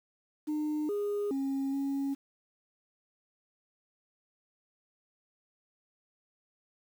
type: tone with pitch steps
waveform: sine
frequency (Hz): 303 / 410.5 / 272.1 / 276.2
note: D#4 / G#4 / C#4 / C#4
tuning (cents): -46 / -20 / -32 / -6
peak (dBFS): -27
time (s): 0.47-2.15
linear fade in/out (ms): 20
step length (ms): 420
effects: tanh soft clip ceiling -28 dBFS + 9-bit

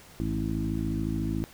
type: harmonic tone with a mistuned harmonic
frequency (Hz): 54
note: A1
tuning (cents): -32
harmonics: 1 / 2 / 3 / 4 / 5 / 6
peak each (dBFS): -34 / -34 / -34 / -34 / -34 / -34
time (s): 0.2-1.44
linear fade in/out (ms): 0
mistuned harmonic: 2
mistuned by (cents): -56
effects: pink hiss -51 dBFS RMS until 1.53 s

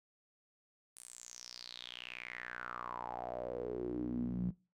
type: tone with band-pass filter sweep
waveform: sawtooth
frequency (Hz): 60.8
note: B1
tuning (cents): -26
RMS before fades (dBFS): -42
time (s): 0.96-4.51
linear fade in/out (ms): 10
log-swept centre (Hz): 9600 to 170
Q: 6.7
effects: noise-tail reverb RT60 0.3 s tail -21 dB re dry

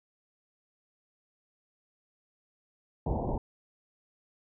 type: low-pass noise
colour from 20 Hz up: pink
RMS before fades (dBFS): -31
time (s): 3.06-3.38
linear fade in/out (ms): 5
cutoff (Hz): 950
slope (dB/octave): 96
effects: none

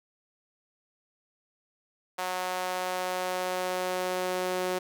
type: tone with high-pass filter sweep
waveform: sawtooth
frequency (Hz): 183.1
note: F#3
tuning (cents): -18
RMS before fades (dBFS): -31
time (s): 2.18-4.79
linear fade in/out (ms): 10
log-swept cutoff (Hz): 750 to 420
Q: 1.7
effects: none

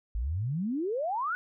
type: exponential sweep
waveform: sine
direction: up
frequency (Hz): 50.2 to 1511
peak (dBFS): -28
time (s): 0.15-1.35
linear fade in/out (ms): 0
effects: none

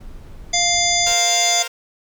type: noise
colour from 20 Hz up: brown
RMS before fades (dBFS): -37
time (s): 0-1.14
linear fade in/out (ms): 10
type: harmonic tone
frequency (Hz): 698.5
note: F5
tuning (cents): 0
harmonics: 1 / 3 / 5 / 7 / 9 / 10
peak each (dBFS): -22 / -22 / -22 / -22 / -22 / -22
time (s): 0.53-1.63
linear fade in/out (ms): 10
type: chord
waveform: 5% pulse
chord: Bb suspended second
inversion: none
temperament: equal with one note detuned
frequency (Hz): 466.2 / 524.8 / 698.5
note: Bb4 / C5 / F5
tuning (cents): 0 / +5 / 0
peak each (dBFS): -19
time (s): 1.06-1.68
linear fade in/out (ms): 10
effects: none

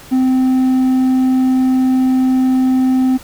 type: tone with hard clipping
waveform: sine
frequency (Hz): 258.7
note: C4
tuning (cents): -19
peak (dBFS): -11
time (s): 0.11-3.18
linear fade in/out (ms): 20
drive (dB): 3
effects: pink hiss -38 dBFS RMS until 3.23 s

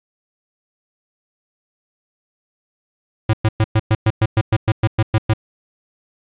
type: tone bursts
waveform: square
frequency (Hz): 109.3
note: A2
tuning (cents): -11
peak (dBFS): -12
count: 14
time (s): 3.29-5.336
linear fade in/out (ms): 5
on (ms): 44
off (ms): 110
effects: resampled to 8000 Hz + 8-bit

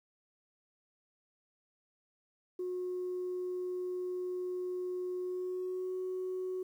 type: tone with pitch glide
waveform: sine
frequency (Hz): 363.3 to 370.3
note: F#4 to F#4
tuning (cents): -32 to +1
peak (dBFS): -33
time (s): 2.59-6.63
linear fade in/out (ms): 5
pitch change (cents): +33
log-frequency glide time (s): 5.19-5.94
effects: tanh soft clip ceiling -31 dBFS + 11-bit

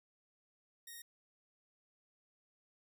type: tone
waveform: 5% pulse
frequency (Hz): 1864.7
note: A#6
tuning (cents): 0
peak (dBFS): -38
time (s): 0.87-1.02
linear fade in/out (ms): 5
effects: none

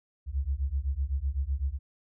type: beating tone pair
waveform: sine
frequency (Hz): 64.8 / 72.7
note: C2 / D2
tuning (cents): -16 / -17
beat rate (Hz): 7.9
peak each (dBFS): -30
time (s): 0.26-1.79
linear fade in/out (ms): 50
effects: none

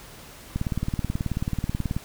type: click train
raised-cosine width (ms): 5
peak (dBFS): -13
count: 27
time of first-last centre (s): 0.56-1.965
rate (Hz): 18.5
effects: pink hiss -45 dBFS RMS until 2.04 s

